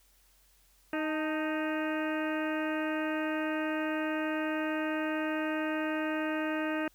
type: harmonic tone with a mistuned harmonic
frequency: 311.1 Hz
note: D#4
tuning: in tune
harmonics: 1 / 2 / 3 / 4 / 5 / 6 / 7 / 8 / 9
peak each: -32 / -36 / -42 / -42 / -39 / -42 / -51 / -44 / -48 dBFS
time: 0.93-6.88 s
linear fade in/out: 2 ms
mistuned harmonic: 3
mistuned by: -58 cents
effects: added 46 Hz sine -66 dBFS peak until 6.94 s + white hiss -66 dBFS RMS until 6.94 s